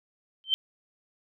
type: tone with exponential growth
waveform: sine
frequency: 3113 Hz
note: G7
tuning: 13 cents flat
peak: -16 dBFS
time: 0.44-0.54 s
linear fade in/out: 0 ms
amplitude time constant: 21 ms
effects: none